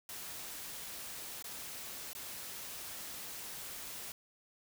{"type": "noise with dropouts", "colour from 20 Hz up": "white", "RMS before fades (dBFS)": -45, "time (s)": [0.09, 4.12], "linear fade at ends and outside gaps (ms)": 1, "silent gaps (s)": [[1.425, 1.442], [2.132, 2.15]], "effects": []}